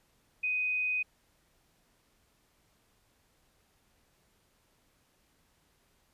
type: tone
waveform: sine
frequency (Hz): 2500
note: D#7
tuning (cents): +8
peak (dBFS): -28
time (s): 0.43-1.03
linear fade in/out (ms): 10
effects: pink hiss -70 dBFS RMS until 6.13 s + resampled to 32000 Hz